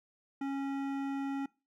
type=tone with hard clipping; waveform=sine; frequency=275.1 Hz; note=C#4; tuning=13 cents flat; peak=-35 dBFS; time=0.41-1.46 s; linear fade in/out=5 ms; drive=14 dB; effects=noise-tail reverb RT60 0.3 s tail -23 dB re dry